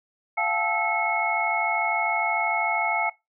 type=tone cluster; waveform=sine; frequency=690 / 763 / 870 / 1312 / 2183 Hz; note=F5 / G5 / A5 / E6 / C#7; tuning=-21 / -47 / -20 / -9 / -27 cents; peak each=-29 / -33 / -27 / -32 / -25 dBFS; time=0.37-3.1 s; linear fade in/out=10 ms; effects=noise-tail reverb RT60 0.2 s tail -20 dB re dry